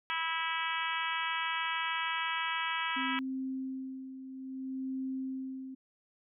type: harmonic tone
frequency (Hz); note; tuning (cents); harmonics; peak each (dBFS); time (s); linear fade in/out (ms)
326.4; E4; -17; 3 / 4 / 5 / 6 / 7 / 8 / 9 / 10; -37 / -38 / -39 / -40 / -40 / -41 / -42 / -42; 0.1-3.19; 0
type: tone with tremolo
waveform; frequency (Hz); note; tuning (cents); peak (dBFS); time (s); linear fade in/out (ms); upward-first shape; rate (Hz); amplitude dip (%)
sine; 263.2; C4; +10; -33; 2.96-5.75; 10; sine; 0.6; 65
effects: none